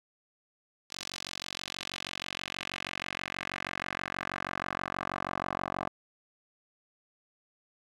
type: tone with band-pass filter sweep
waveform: 10% pulse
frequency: 46.25 Hz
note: F#1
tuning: in tune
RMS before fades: -38 dBFS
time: 0.9-5.89 s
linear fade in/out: 10 ms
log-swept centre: 4900 to 940 Hz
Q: 1.6
effects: none